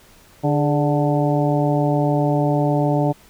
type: harmonic tone with a mistuned harmonic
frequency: 146.83 Hz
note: D3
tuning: in tune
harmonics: 1 / 2 / 3 / 4 / 5 / 6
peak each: -19 / -21 / -26 / -23 / -25 / -28 dBFS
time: 0.43-3.13 s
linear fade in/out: 20 ms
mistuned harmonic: 3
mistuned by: -78 cents
effects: pink hiss -50 dBFS RMS until 3.29 s